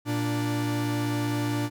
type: tone pair together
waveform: 45% pulse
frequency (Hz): 116.54 / 293.7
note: A#2 / D4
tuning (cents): 0 / 0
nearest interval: octave + major third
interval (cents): 1600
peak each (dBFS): -28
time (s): 0.05-1.7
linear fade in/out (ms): 50
effects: none